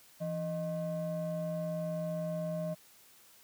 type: ring-modulated tone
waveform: triangle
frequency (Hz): 226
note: A3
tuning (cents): +47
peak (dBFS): -28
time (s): 0.2-2.75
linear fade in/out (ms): 20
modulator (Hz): 394
effects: white hiss -60 dBFS RMS until 3.43 s + high-pass 60 Hz 12 dB/octave